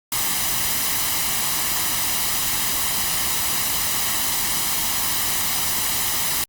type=noise with comb filter; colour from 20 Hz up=white; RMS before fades=-22 dBFS; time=0.12-6.44 s; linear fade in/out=2 ms; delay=1 ms; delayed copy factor=+0.5; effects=Opus 48 kbps